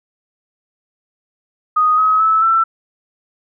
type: tone with pitch steps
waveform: sine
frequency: 1244.5 / 1274.3 / 1304.9 / 1336.1 Hz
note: D#6 / D#6 / E6 / E6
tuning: 0 / +41 / -18 / +23 cents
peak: -10 dBFS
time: 1.76-2.64 s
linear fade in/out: 10 ms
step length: 220 ms
effects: none